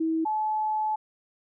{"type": "tone pair in turn", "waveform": "sine", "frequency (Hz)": [322.6, 861.2], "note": ["E4", "A5"], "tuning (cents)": [-37, -37], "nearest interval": "octave + perfect fourth", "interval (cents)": 1700, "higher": "second", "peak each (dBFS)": [-23, -24], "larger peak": "first", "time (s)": [[0, 0.25], [0.25, 0.96]], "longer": "second", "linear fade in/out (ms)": 10, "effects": []}